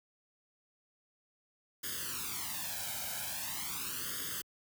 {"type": "noise with flanger", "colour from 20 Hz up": "white", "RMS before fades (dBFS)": -39, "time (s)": [1.83, 4.42], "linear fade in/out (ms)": 10, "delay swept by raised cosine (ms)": [0.6, 1.32], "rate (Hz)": 0.42, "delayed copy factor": 1, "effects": ["high-pass 60 Hz 12 dB/octave"]}